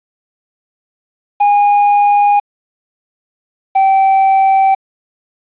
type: tone pair in turn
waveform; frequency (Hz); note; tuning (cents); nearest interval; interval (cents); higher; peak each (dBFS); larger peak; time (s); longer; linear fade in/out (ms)
triangle; 819 / 774.1; G#5 / G5; -24 / -22; minor second; 98; first; -5 / -5; neither; 1.4-2.4 / 3.75-4.75; neither; 10
effects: resampled to 8000 Hz + 7-bit